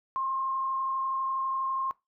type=tone with frequency modulation; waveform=sine; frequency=1064 Hz; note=C6; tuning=29 cents sharp; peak=-27 dBFS; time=0.16-1.91 s; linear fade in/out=0 ms; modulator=32.2 Hz; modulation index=0.41; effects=noise-tail reverb RT60 0.2 s tail -20 dB re dry